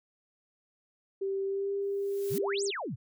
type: tone with pitch glide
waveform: sine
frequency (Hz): 390 to 398.2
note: G4 to G4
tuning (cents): -9 to +27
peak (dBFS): -29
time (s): 1.21-2.71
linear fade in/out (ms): 10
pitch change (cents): +36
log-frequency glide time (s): 1.45-1.72
type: noise with exponential growth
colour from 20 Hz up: blue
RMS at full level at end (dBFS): -38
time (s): 1.82-2.38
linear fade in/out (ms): 0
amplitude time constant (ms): 120
type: exponential two-way sweep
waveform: sine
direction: up then down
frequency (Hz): 95.2 to 8770 to 95.2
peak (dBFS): -33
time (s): 2.3-2.96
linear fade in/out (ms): 20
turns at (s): 2.64
effects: none